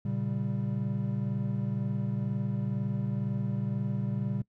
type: chord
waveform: triangle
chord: G diminished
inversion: first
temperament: equal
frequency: 116.54 / 138.59 / 196 Hz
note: Bb2 / Db3 / G3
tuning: 0 / 0 / 0 cents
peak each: -31 dBFS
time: 0.05-4.42 s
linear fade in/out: 5 ms
effects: noise-tail reverb RT60 0.1 s tail -21 dB re dry